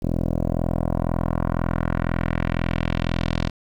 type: tone with low-pass filter sweep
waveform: 10% pulse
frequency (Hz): 42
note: E1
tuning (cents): +33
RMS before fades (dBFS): -23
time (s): 0.02-3.5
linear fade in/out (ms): 10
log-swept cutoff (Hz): 440 to 4400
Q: 1.5
effects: 8-bit